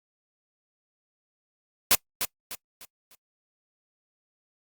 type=noise with echo; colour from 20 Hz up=white; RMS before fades=-18 dBFS; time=1.91-1.95 s; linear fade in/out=0 ms; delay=300 ms; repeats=4; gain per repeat=-9 dB; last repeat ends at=3.15 s; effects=noise-tail reverb RT60 0.1 s tail -24 dB re dry + Opus 48 kbps